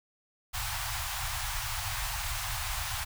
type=band-stop noise; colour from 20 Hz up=pink; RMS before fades=-34 dBFS; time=0.53-3.05 s; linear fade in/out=20 ms; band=120 to 730 Hz; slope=48 dB/octave; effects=none